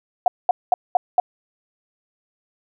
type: tone bursts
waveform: sine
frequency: 723 Hz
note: F#5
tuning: 40 cents flat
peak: -11 dBFS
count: 5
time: 0.26-1.2 s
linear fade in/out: 2 ms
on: 20 ms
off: 210 ms
effects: none